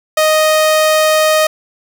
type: tone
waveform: sawtooth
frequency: 622.3 Hz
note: D#5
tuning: in tune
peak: -5 dBFS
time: 0.17-1.47 s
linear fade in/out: 5 ms
effects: none